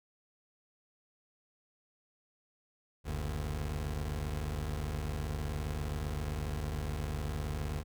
25% pulse tone pair together, 47.25 / 75 Hz, F#1 / D2, +37 / +37 cents, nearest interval minor sixth, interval 800 cents, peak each -35 / -32 dBFS, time 3.04-7.84 s, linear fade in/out 50 ms, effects none

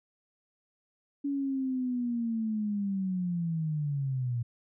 sine linear sweep, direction down, 284.4 to 116.54 Hz, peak -28 dBFS, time 1.24-4.43 s, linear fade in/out 10 ms, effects none

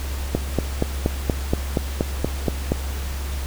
click train, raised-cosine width 2 ms, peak -5 dBFS, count 11, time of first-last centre 0.35-2.72 s, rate 4.22 Hz, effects added 68 Hz sine -25 dBFS peak until 3.46 s + pink hiss -35 dBFS RMS until 3.46 s

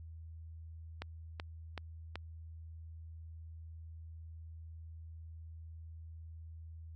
click train, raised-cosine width 0.3 ms, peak -24 dBFS, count 4, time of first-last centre 1.02-2.156 s, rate 2.64 Hz, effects added 81 Hz sine -46 dBFS peak until 6.95 s + MP3 48 kbps

